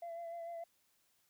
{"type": "tone with vibrato", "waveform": "sine", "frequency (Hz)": 677, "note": "E5", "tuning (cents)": 46, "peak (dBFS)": -40, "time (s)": [0.02, 0.64], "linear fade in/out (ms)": 5, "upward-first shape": "sine", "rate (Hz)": 6.7, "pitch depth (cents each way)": 26, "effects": ["tanh soft clip ceiling -40 dBFS", "white hiss -75 dBFS RMS until 1.29 s"]}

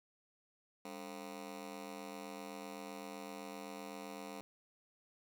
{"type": "ring-modulated tone", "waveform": "15% pulse", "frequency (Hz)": 244.1, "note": "B3", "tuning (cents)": -20, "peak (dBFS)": -36, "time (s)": [0.85, 4.41], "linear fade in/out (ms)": 0, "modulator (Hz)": 43.9, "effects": []}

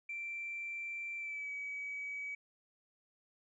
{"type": "tone with pitch glide", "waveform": "sine", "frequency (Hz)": [2349, 2276], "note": ["D7", "C#7"], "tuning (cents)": [0, 45], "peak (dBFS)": -38, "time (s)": [0.09, 2.35], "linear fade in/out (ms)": 5, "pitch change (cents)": -55, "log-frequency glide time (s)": [1.17, 1.51], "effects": ["tanh soft clip ceiling -34 dBFS"]}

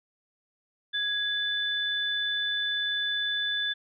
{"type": "tone pair together", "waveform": "sine", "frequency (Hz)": [1664, 3499], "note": ["G#6", "A7"], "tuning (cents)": [3, -10], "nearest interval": "octave + minor second", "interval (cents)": 1287, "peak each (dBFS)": [-30, -28], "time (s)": [0.93, 3.74], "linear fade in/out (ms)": 20, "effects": []}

